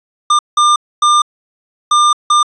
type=tone bursts at uneven times; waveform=square; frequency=1200 Hz; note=D6; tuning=37 cents sharp; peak=-8 dBFS; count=5; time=0.3-0.39 / 0.57-0.76 / 1.02-1.22 / 1.91-2.13 / 2.3-2.43 s; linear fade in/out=5 ms; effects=resampled to 22050 Hz + 8-bit